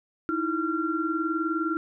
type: tone cluster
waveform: sine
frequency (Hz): 312.5 / 332.1 / 1374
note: D#4 / E4 / F6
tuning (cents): +8 / +13 / -29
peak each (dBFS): -29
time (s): 0.29-1.77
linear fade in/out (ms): 0
effects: none